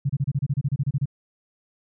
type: tone bursts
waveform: sine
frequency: 138.59 Hz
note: C#3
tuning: in tune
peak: -19 dBFS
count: 14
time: 0.05-1.057 s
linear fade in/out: 10 ms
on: 45 ms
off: 29 ms
effects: none